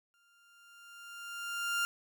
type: tone with exponential growth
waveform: 30% pulse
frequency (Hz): 1396.9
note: F6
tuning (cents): 0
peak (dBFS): -26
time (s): 0.14-1.85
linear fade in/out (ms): 0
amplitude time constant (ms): 370
effects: none